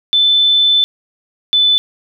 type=tone pair in turn; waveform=sine; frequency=3520 / 3503 Hz; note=A7 / A7; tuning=0 / -8 cents; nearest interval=unison; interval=8 cents; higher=first; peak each=-8 dBFS; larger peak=neither; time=0.13-0.84 / 1.53-1.78 s; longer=first; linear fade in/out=0 ms; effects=none